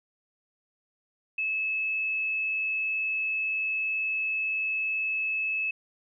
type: tone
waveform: sine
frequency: 2599 Hz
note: E7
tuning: 25 cents flat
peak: -26 dBFS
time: 1.38-5.71 s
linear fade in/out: 5 ms
effects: none